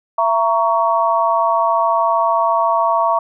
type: chord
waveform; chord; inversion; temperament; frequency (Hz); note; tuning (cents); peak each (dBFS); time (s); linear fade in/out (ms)
sine; A# diminished; second; just; 671.3 / 932.3 / 1118.8; E5 / A#5 / C#6; +31 / 0 / +16; -17; 0.18-3.19; 5
effects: none